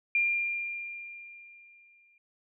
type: tone with exponential decay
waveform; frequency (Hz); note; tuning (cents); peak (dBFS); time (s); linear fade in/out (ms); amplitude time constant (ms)
sine; 2395; D7; +33; -22; 0.15-2.18; 2; 440
effects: none